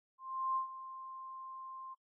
sine tone with ADSR envelope, 1052 Hz, C6, 9 cents sharp, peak -31 dBFS, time 0.18-1.95 s, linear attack 380 ms, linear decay 110 ms, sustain -14 dB, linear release 22 ms, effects noise-tail reverb RT60 0.1 s tail -21 dB re dry

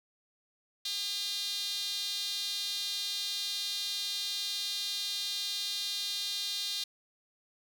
sawtooth tone with high-pass filter, 404.1 Hz, G#4, 47 cents flat, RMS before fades -35 dBFS, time 0.85-6.84 s, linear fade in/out 5 ms, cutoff 3900 Hz, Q 5.3, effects none

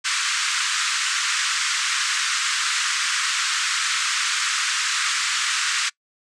pink band-pass noise, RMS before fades -23 dBFS, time 0.04-5.9 s, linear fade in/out 20 ms, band 1200 to 8400 Hz, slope 48 dB/octave, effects noise-tail reverb RT60 0.1 s tail -24 dB re dry

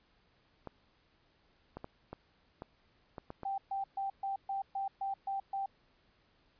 clicks, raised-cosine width 1 ms, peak -28 dBFS, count 8, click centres 0.673 / 1.77 / 1.844 / 2.13 / 2.621 / 3.182 / 3.304 / 3.433 s
sine tone bursts, 784 Hz, G5, in tune, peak -33 dBFS, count 9, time 3.45-5.66 s, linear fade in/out 5 ms, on 130 ms, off 130 ms
effects pink hiss -70 dBFS RMS until 6.59 s + resampled to 11025 Hz

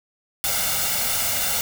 white noise with comb filter, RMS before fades -23 dBFS, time 0.44-1.61 s, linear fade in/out 0 ms, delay 1.4 ms, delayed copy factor +0.7, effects none

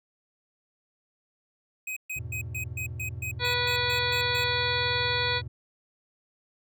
square tone bursts, 2522 Hz, D#7, 23 cents sharp, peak -32 dBFS, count 12, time 1.87-4.44 s, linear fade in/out 5 ms, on 95 ms, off 130 ms
triangle chord, E major, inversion none, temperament equal, 82.41 / 103.83 / 123.47 Hz, E2 / G#2 / B2, 0 / 0 / 0 cents, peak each -37 / -37 / -36 dBFS, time 2.16-5.48 s, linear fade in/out 10 ms
harmonic tone, 488.8 Hz, B4, 18 cents flat, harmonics 1 / 2 / 3 / 4 / 5 / 7 / 8 / 9, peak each -33 / -33 / -33 / -33 / -33 / -33 / -33 / -33 dBFS, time 3.39-5.42 s, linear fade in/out 50 ms
effects none

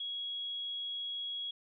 sine tone, 3322 Hz, G#7, in tune, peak -36 dBFS, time 0-1.51 s, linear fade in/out 5 ms, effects none

